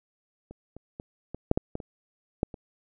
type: clicks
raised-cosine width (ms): 2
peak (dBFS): -30 / -29 / -24 / -22 / -6 / -10 / -18 / -26 / -10 / -26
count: 10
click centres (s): 0.51 / 0.766 / 0.999 / 1.346 / 1.514 / 1.575 / 1.754 / 1.802 / 2.431 / 2.542
effects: none